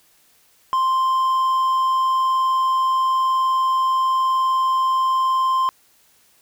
triangle tone, 1046.5 Hz, C6, in tune, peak -14 dBFS, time 0.73-5.69 s, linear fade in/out 0 ms, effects white hiss -57 dBFS RMS until 6.41 s

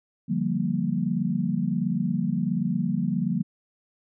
sine chord, G minor seventh, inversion second, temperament equal, 146.83 / 174.61 / 196 / 233.1 Hz, D3 / F3 / G3 / Bb3, 0 / 0 / 0 / 0 cents, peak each -31 / -27 / -28 / -28 dBFS, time 0.28-3.43 s, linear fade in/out 20 ms, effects none

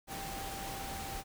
sine tone in noise, 784 Hz, G5, in tune, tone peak -43 dBFS, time 0.07-1.24 s, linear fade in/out 50 ms, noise pink, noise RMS -42 dBFS, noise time 0.07-1.24 s, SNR -4 dB, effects none

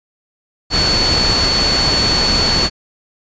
sine tone in noise, 4435 Hz, C#8, in tune, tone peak -14 dBFS, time 0.7-2.7 s, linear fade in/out 50 ms, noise pink, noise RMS -17 dBFS, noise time 0.7-2.7 s, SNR 0 dB, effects resampled to 16000 Hz

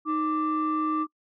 sine tone pair together, 311.1 / 1174.6 Hz, D#4 / D6, 0 / 0 cents, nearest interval octave + major seventh, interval 2300 cents, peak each -25 dBFS, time 0.05-1.07 s, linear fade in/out 50 ms, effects noise-tail reverb RT60 0.1 s tail -24 dB re dry + tanh soft clip ceiling -19 dBFS

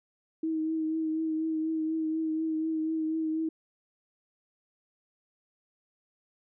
sine tone with vibrato, 317.8 Hz, D#4, 37 cents sharp, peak -27 dBFS, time 0.43-3.49 s, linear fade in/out 5 ms, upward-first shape triangle, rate 4.1 Hz, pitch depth 28 cents each way, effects none

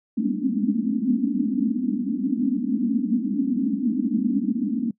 white band-pass noise, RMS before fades -23 dBFS, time 0.17-4.91 s, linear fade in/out 5 ms, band 200 to 290 Hz, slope 96 dB/octave, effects noise-tail reverb RT60 0.1 s tail -23 dB re dry

